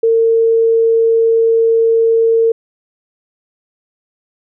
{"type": "tone", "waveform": "sine", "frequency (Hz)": 454.7, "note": "A#4", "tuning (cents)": -43, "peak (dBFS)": -8, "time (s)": [0.03, 2.52], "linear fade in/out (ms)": 5, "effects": []}